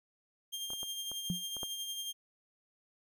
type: tone with tremolo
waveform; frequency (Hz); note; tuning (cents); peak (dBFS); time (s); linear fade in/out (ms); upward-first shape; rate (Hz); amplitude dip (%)
sawtooth; 3200; G7; +35; -33; 0.52-2.13; 20; sine; 11; 40
type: clicks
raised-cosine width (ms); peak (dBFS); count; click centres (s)
1; -34 / -35 / -33 / -34 / -34 / -27; 6; 0.704 / 0.734 / 0.831 / 1.116 / 1.567 / 1.632
type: tone with exponential decay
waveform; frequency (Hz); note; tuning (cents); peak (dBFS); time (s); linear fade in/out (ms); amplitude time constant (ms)
sine; 177.4; F3; +27; -27; 1.3-1.44; 0; 30
effects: none